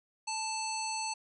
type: harmonic tone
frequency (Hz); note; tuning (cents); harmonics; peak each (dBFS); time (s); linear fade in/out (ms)
880; A5; 0; 1 / 3 / 5 / 7 / 9 / 10; -36 / -41 / -40 / -42 / -42 / -51; 0.27-1.14; 10
effects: none

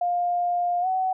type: tone with pitch glide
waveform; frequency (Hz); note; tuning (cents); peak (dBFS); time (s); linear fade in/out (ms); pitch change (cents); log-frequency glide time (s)
sine; 705 to 751.2; F5 to F#5; +16 to +26; -21; 0.01-1.13; 5; +110; 0.81-0.87
effects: none

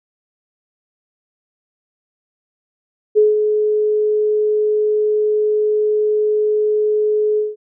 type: tone with ADSR envelope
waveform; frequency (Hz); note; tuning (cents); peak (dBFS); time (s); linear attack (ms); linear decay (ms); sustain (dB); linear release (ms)
sine; 424.7; G#4; +39; -7; 3.15-7.56; 28; 170; -6; 180
effects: none

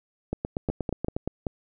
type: two click trains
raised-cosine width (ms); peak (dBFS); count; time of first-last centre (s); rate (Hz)
2; -14 / -14; 8 / 5; 0.33-1.165 / 0.7-1.468; 8.38 / 5.21
effects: none

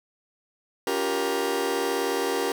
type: chord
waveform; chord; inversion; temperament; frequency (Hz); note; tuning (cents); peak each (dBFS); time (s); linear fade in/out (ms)
sawtooth; G half-diminished seventh; second; just; 282.2 / 352.8 / 392 / 470.4; Db4 / F4 / G4 / Bb4; +31 / +18 / 0 / +16; -29 / -28 / -24 / -24; 0.87-2.52; 2
effects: none

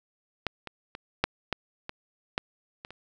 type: clicks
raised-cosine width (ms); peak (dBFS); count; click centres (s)
0.3; -11 / -21 / -22 / -6 / -11 / -19 / -10 / -23 / -28; 9; 0.467 / 0.673 / 0.951 / 1.24 / 1.527 / 1.894 / 2.379 / 2.849 / 2.906
effects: none

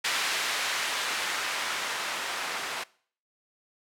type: noise with low-pass filter sweep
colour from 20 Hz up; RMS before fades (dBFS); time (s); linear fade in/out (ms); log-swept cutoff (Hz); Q
violet; -31; 0.04-2.84; 10; 1900 to 1200; 0.72
effects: noise-tail reverb RT60 0.5 s tail -22 dB re dry

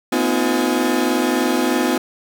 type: tone cluster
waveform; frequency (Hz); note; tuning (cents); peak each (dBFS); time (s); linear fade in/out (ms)
35% pulse; 232.3 / 255.4 / 314.5 / 357.1 / 832; A#3 / C4 / D#4 / F4 / G#5; -6 / -42 / +19 / +39 / +3; -25 / -18 / -21 / -20 / -26; 0.12-1.98; 5
effects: none

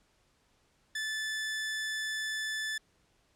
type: tone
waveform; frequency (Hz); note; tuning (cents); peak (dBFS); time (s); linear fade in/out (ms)
sawtooth; 1747; A6; -13; -29; 0.95-2.78; 5
effects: pink hiss -70 dBFS RMS until 3.35 s + low-pass 9000 Hz 12 dB/octave

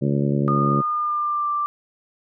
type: harmonic tone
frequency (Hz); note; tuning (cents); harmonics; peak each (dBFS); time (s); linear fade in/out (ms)
70.6; C#2; +32; 2 / 3 / 4 / 5 / 6 / 7 / 8; -21 / -23 / -27 / -27 / -33 / -34 / -33; 0.01-0.82; 20
type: tone with pitch glide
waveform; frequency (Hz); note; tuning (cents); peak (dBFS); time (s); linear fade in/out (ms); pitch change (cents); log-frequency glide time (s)
sine; 1222 to 1177.7; D#6 to D6; -32 to +4; -20; 0.48-1.66; 0; -64; 0.81-1.49
effects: none

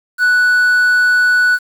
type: tone with quantisation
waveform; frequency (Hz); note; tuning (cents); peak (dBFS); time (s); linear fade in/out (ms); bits
triangle; 1480; F#6; 0; -7; 0.18-1.59; 50; 6
effects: none

